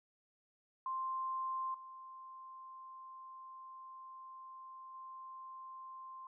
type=tone with level steps; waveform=sine; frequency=1050 Hz; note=C6; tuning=6 cents sharp; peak=-36 / -49 / -47 dBFS; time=0.86-6.27 s; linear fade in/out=2 ms; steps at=1.74 / 4.94 s; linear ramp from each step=5 ms; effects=none